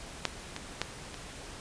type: clicks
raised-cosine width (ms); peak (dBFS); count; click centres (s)
0.2; -9 / -19 / -11 / -23; 4; 0.253 / 0.564 / 0.816 / 1.143
effects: pink hiss -45 dBFS RMS until 1.6 s + resampled to 22050 Hz